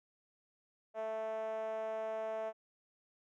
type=tone with band-pass filter; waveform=5% pulse; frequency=220 Hz; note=A3; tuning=in tune; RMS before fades=-39 dBFS; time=0.94-2.53 s; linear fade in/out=50 ms; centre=600 Hz; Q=9.1; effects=none